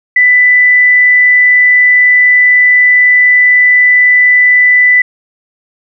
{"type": "tone", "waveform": "sine", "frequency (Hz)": 1989, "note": "B6", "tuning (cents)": 12, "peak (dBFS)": -3, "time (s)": [0.16, 5.02], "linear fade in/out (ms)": 5, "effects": []}